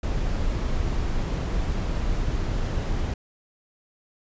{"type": "noise", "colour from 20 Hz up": "brown", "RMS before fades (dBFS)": -25, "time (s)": [0.03, 3.14], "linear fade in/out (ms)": 5, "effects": ["resampled to 16000 Hz"]}